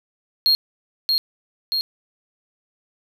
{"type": "tone with echo", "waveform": "triangle", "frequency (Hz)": 4250, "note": "C8", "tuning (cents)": 26, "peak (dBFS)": -12, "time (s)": [0.46, 0.55], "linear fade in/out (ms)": 0, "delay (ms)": 630, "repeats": 2, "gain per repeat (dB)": -3, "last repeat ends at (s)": 1.81, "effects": []}